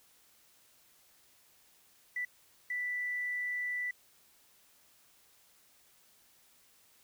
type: tone bursts at uneven times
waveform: triangle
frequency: 1975.5 Hz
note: B6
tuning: in tune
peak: -29 dBFS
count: 2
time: 2.16-2.25 / 2.7-3.91 s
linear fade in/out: 5 ms
effects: tanh soft clip ceiling -31 dBFS + white hiss -65 dBFS RMS until 7.03 s